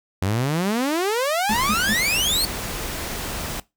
sawtooth exponential sweep, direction up, 90.1 to 4475 Hz, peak -16 dBFS, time 0.22-2.45 s, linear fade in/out 0 ms
sine tone bursts, 213.8 Hz, A3, 49 cents flat, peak -21 dBFS, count 3, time 1.49-1.941 s, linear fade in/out 10 ms, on 57 ms, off 140 ms
pink noise, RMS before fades -29 dBFS, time 1.49-3.6 s, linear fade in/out 2 ms
effects noise-tail reverb RT60 0.2 s tail -20 dB re dry

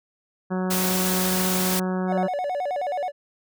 harmonic tone, 185 Hz, F#3, in tune, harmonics 1 / 2 / 3 / 4 / 5 / 6 / 7 / 8 / 9, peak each -24 / -30 / -34 / -36 / -38 / -40 / -41 / -42 / -43 dBFS, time 0.5-2.28 s, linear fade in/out 20 ms
white noise, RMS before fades -26 dBFS, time 0.7-1.8 s, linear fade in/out 10 ms
triangle tone with vibrato, 650 Hz, E5, 24 cents flat, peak -22 dBFS, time 2.07-3.12 s, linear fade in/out 50 ms, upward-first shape square, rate 9.4 Hz, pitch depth 210 cents each way
effects none

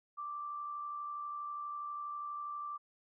sine tone with amplitude modulation, 1174 Hz, D6, 1 cent flat, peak -37 dBFS, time 0.17-2.78 s, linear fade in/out 20 ms, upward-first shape sine, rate 72.3 Hz, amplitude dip 35%, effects none

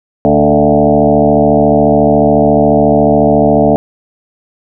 sine tone with frequency modulation, 440 Hz, A4, in tune, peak -5 dBFS, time 0.25-3.76 s, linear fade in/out 0 ms, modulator 74.1 Hz, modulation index 3.9, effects none

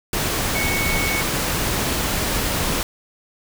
sine tone in noise, 2217 Hz, C#7, in tune, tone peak -23 dBFS, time 0.55-1.21 s, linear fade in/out 2 ms, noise pink, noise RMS -22 dBFS, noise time 0.13-2.83 s, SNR -4 dB, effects none

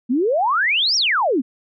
sine exponential two-way sweep, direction up then down, 227.3 to 5760 to 227.3 Hz, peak -15 dBFS, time 0.09-1.42 s, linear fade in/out 20 ms, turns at 0.96 s, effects none

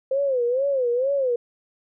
sine tone with vibrato, 518 Hz, C5, 17 cents flat, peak -19 dBFS, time 0.11-1.36 s, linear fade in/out 5 ms, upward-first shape sine, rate 2.2 Hz, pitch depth 150 cents each way, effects none

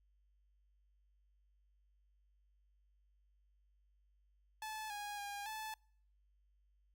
sawtooth tone with pitch steps, 867 / 824 / 811 / 870 Hz, A5 / G#5 / G#5 / A5, -26 / -14 / -41 / -20 cents, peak -39 dBFS, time 4.62-5.74 s, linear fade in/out 2 ms, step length 280 ms, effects noise-tail reverb RT60 0.6 s tail -26 dB re dry + added 50 Hz sine -70 dBFS peak until 6.94 s

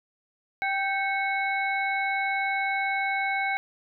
harmonic tone with a mistuned harmonic, 782 Hz, G5, 4 cents flat, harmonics 1 / 2 / 3 / 5, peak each -28 / -31 / -28 / -43 dBFS, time 0.62-3.57 s, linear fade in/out 0 ms, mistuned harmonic 3, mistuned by -110 cents, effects none

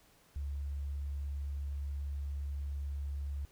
sine tone, 70.7 Hz, C#2, 35 cents sharp, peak -35 dBFS, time 0.36-3.45 s, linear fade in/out 0 ms, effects pink hiss -65 dBFS RMS until 3.51 s

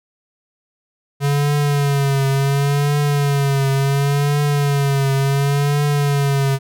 square tone with vibrato, 141 Hz, C#3, 30 cents sharp, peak -15 dBFS, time 1.2-6.59 s, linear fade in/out 50 ms, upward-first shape triangle, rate 0.7 Hz, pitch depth 64 cents each way, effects none

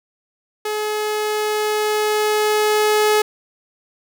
sawtooth tone with level ramp, 424.9 Hz, G#4, 40 cents sharp, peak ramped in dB -17 to -9 dBFS, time 0.65-3.22 s, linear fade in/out 5 ms, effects none

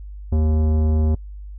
sine tone with tanh clipping, 77.78 Hz, D#2, in tune, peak -17 dBFS, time 0.32-1.15 s, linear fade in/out 5 ms, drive 15 dB, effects noise-tail reverb RT60 0.1 s tail -24 dB re dry + added 50 Hz sine -32 dBFS peak until 1.58 s

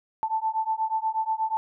sine beating tone pair, 878 / 886.3 Hz, A5 / A5, -4 / +12 cents, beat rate 8.3 Hz, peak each -27 dBFS, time 0.23-1.57 s, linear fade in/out 0 ms, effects none

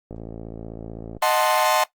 click train, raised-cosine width 2 ms, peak -21 dBFS, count 60, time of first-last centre 0.11-1.167 s, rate 55.8 Hz
40% pulse chord, D# diminished seventh, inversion none, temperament equal, 622.3 / 740 / 880 / 1046.5 Hz, D#5 / F#5 / A5 / C6, 0 / 0 / 0 / 0 cents, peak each -22 dBFS, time 1.22-1.84 s, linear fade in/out 5 ms
effects noise-tail reverb RT60 0.1 s tail -17 dB re dry + Opus 32 kbps

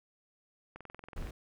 click train, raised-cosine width 0.5 ms, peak -32 dBFS, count 12, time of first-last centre 0.76-1.272 s, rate 21.5 Hz
brown noise, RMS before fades -39 dBFS, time 1.16-1.31 s, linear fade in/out 5 ms
effects none

